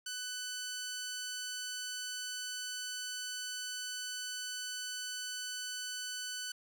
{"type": "tone", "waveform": "10% pulse", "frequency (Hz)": 1500, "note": "F#6", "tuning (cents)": 23, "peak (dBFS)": -30, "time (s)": [0.06, 6.52], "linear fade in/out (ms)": 5, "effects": []}